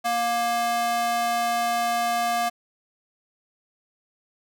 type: tone with high-pass filter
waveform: square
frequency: 235.6 Hz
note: A#3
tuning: 19 cents sharp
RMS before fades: -24 dBFS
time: 0.04-2.5 s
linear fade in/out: 20 ms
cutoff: 710 Hz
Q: 1.9
effects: none